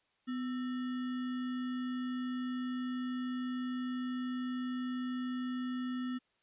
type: tone with sample-and-hold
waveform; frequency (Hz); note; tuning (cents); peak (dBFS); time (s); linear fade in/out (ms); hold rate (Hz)
sine; 251.5; B3; +32; -34; 0.27-6.19; 20; 1575
effects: white hiss -75 dBFS RMS until 6.42 s + resampled to 8000 Hz